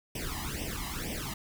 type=noise with flanger; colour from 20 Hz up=pink; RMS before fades=-36 dBFS; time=0.15-1.34 s; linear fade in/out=5 ms; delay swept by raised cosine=0.35 to 1.03 ms; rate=2.1 Hz; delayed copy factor=+1; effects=none